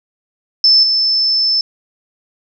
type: tone with level steps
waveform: sine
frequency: 5274 Hz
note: E8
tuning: in tune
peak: -6 / -11 dBFS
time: 0.64-1.61 s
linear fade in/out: 2 ms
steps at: 0.83 s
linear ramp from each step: 5 ms
effects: none